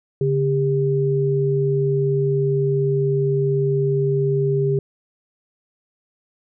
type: tone pair together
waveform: sine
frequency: 141.39 / 399.9 Hz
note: C#3 / G4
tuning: +35 / +35 cents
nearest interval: octave + tritone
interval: 1800 cents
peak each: -19 dBFS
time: 0.21-4.79 s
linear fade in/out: 2 ms
effects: none